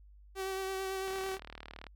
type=tone with vibrato; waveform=sawtooth; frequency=382.8 Hz; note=G4; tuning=41 cents flat; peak=-31 dBFS; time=0.35-1.39 s; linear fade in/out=50 ms; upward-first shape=sine; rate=9 Hz; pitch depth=18 cents each way
type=click train; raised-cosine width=0.3 ms; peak=-29 dBFS; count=31; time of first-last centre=1.08-1.867 s; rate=38.1 Hz
effects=added 50 Hz sine -54 dBFS peak until 1.95 s